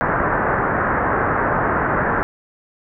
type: low-pass noise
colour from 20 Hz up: white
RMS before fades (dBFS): -19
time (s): 0.01-2.23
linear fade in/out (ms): 0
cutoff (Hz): 1700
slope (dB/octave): 48
effects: none